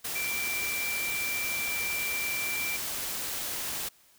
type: tone in noise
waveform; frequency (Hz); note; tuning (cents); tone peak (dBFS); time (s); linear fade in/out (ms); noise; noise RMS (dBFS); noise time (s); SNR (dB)
sine; 2349; D7; 0; -31; 0.15-2.77; 10; white; -34; 0.04-3.89; 0
effects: white hiss -61 dBFS RMS until 4.18 s